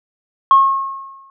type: tone with exponential decay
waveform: sine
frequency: 1085 Hz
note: C#6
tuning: 37 cents flat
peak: -3 dBFS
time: 0.51-1.3 s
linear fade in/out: 1 ms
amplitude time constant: 170 ms
effects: tanh soft clip ceiling 0 dBFS